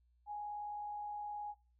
sine tone with amplitude modulation, 830.6 Hz, G#5, in tune, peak -39 dBFS, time 0.26-1.55 s, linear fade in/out 50 ms, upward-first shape sine, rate 59.1 Hz, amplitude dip 25%, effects noise-tail reverb RT60 0.3 s tail -19 dB re dry + added 60 Hz sine -69 dBFS peak until 1.79 s

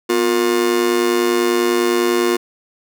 45% pulse tone with amplitude modulation, 356.3 Hz, F4, 35 cents sharp, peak -10 dBFS, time 0.09-2.37 s, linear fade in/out 10 ms, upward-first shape sine, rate 110 Hz, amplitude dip 90%, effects none

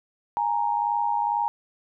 sine tone pair together, 829 / 931.1 Hz, G#5 / A#5, -3 / -2 cents, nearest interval major second, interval 201 cents, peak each -25 / -24 dBFS, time 0.37-1.48 s, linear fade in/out 0 ms, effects none

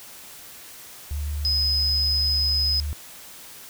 sine tone with vibrato, 73.42 Hz, D2, in tune, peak -25 dBFS, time 1.11-2.93 s, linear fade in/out 0 ms, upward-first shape sine, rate 1.2 Hz, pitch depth 8 cents each way
sine tone, 5050 Hz, D#8, 25 cents sharp, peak -20 dBFS, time 1.45-2.8 s, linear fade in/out 0 ms
effects white hiss -43 dBFS RMS until 3.69 s

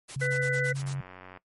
white noise bursts, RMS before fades -41 dBFS, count 8, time 0.08-0.941 s, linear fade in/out 20 ms, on 84 ms, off 27 ms
sine tone with pitch glide, 135.8 to 136.82 Hz, C#3 to C#3, -35 to -22 cents, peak -29 dBFS, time 0.16-1.01 s, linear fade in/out 5 ms, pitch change +13 cents, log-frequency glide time 0.59-0.69 s
harmonic tone, 498.1 Hz, B4, 15 cents sharp, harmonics 1 / 3 / 4, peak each -30 / -30 / -30 dBFS, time 0.21-0.73 s, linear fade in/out 10 ms
click train, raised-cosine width 0.5 ms, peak -30 dBFS, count 52, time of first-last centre 0.82-1.373 s, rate 92.2 Hz
effects noise-tail reverb RT60 0.1 s tail -19 dB re dry + MP3 48 kbps

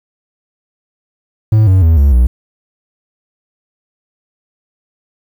triangle tone with pitch steps, 108.7 / 94.08 / 81.43 / 70.48 / 61.01 Hz, A2 / F#2 / E2 / C#2 / B1, -21 / +29 / -21 / +29 / -20 cents, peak -3 dBFS, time 1.52-2.27 s, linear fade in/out 5 ms, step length 150 ms, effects 7-bit

